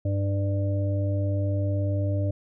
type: harmonic tone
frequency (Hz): 99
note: G2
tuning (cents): +18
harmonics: 1 / 3 / 5 / 6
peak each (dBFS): -23 / -33 / -42 / -33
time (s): 0.05-2.31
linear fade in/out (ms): 5
effects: none